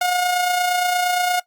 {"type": "tone with amplitude modulation", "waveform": "sawtooth", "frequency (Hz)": 719, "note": "F#5", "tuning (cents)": -50, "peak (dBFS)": -12, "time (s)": [0.01, 1.4], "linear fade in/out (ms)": 5, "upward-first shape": "sine", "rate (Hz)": 28.6, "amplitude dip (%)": 40, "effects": ["noise-tail reverb RT60 0.1 s tail -19 dB re dry", "Opus 48 kbps"]}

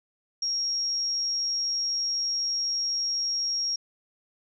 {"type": "tone", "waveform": "sine", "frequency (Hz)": 5588, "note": "F8", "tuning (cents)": 0, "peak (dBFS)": -25, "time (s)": [0.42, 3.76], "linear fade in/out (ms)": 5, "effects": []}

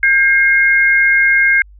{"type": "tone pair together", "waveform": "sine", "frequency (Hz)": [1602.4, 2139], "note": ["G6", "C7"], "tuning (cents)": [38, 38], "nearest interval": "perfect fourth", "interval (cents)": 500, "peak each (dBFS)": -11, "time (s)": [0.03, 1.62], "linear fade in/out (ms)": 2, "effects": ["added 50 Hz sine -38 dBFS peak until 1.79 s"]}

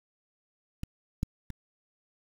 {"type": "clicks", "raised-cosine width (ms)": 5, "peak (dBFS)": [-22, -15, -26], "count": 3, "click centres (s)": [0.834, 1.231, 1.503], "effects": ["7-bit"]}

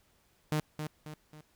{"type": "tone with echo", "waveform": "sawtooth", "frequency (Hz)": 152.8, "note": "D#3", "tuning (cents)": -31, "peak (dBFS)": -24, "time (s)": [0.52, 0.6], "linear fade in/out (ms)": 0, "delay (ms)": 270, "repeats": 3, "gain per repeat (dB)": -7, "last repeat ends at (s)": 1.41, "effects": ["pink hiss -69 dBFS RMS until 1.55 s"]}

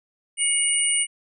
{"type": "tone cluster", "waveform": "sine", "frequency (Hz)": [2222, 2878, 9080], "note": ["C#7", "F#7", "C#9"], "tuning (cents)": [4, -49, 41], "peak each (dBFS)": [-27, -27, -20], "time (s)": [0.37, 1.07], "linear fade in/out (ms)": 50, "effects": []}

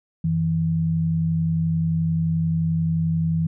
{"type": "tone pair together", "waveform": "sine", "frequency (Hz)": [91.37, 162.8], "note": ["F#2", "E3"], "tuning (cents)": [-21, -21], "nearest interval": "minor seventh", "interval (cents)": 1000, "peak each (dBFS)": [-28, -19], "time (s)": [0.24, 3.47], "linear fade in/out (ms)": 5, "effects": []}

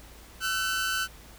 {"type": "tone pair together", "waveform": "sawtooth", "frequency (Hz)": [1339.5, 1514], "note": ["E6", "F#6"], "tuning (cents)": [27, 39], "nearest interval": "major second", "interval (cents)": 212, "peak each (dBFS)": [-29, -24], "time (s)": [0.4, 1.08], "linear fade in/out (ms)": 50, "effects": ["added 56 Hz sine -50 dBFS peak until 1.38 s", "pink hiss -51 dBFS RMS until 1.38 s"]}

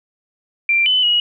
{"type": "tone with pitch steps", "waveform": "sine", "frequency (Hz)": [2364, 3018, 2903], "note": ["D7", "F#7", "F#7"], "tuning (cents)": [11, 34, -34], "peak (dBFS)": -12, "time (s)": [0.69, 1.2], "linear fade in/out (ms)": 2, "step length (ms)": 170, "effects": []}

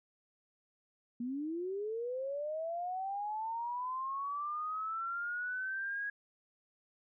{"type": "linear sweep", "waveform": "sine", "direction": "up", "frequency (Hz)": [232.7, 1661.2], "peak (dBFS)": -35, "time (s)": [1.2, 6.1], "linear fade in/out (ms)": 5, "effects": []}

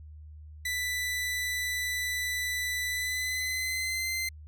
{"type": "tone with pitch glide", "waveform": "sawtooth", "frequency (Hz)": [1985, 2074], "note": ["B6", "C7"], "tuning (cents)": [8, -16], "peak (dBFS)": -26, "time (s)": [0.65, 4.29], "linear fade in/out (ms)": 5, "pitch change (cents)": 76, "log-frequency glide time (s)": [2.88, 4.09], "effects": ["added 76 Hz sine -44 dBFS peak until 4.47 s"]}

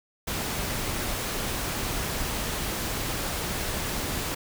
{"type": "noise", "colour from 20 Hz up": "pink", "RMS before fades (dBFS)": -30, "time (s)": [0.27, 4.35], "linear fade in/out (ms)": 10, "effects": []}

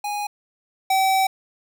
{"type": "tone pair in turn", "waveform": "square", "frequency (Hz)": [826, 766.7], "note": ["G#5", "G5"], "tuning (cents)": [-10, -39], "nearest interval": "minor second", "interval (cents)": 129, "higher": "first", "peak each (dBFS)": [-25, -17], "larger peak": "second", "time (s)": [[0.04, 0.27], [0.9, 1.27]], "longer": "second", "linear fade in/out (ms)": 5, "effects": []}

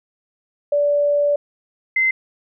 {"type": "tone pair in turn", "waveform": "sine", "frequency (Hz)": [580, 2067], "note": ["D5", "C7"], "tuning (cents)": [-22, -22], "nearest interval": "octave + minor seventh", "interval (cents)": 2200, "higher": "second", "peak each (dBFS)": -14, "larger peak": "neither", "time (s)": [[0.72, 1.36], [1.96, 2.11]], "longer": "first", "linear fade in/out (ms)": 5, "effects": []}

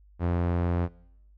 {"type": "tone with low-pass filter", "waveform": "sawtooth", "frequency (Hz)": 86.9, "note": "F2", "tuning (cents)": -8, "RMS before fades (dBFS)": -26, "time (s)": [0.19, 0.89], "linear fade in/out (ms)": 50, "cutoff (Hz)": 1400, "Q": 0.61, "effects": ["noise-tail reverb RT60 0.8 s tail -22 dB re dry", "added 50 Hz sine -53 dBFS peak until 1.37 s"]}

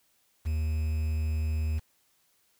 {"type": "tone with quantisation", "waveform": "triangle", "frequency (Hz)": 78, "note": "D#2", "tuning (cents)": 5, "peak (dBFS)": -24, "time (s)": [0.45, 1.8], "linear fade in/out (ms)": 20, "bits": 8, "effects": ["white hiss -69 dBFS RMS until 2.59 s"]}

